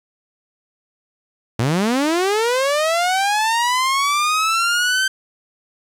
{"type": "linear sweep", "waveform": "sawtooth", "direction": "up", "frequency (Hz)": [106.5, 1560], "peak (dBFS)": -12, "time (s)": [1.59, 5.08], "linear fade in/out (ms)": 5, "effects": ["low-pass 10000 Hz 12 dB/octave", "8-bit"]}